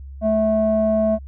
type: tone with low-pass filter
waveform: square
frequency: 217.6 Hz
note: A3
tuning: 19 cents flat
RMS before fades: -18 dBFS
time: 0.21-1.19 s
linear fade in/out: 50 ms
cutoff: 660 Hz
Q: 4.6
effects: added 68 Hz sine -33 dBFS peak until 1.27 s